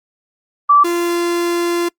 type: tone pair in turn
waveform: sine / 45% pulse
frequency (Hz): 1161 / 345.2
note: D6 / F4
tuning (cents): -20 / -20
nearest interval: octave + major sixth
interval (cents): 2100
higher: first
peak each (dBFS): -6 / -15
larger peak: first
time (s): 0.69-0.84 / 0.84-1.89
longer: second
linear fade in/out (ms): 10
effects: noise-tail reverb RT60 0.1 s tail -25 dB re dry + Opus 32 kbps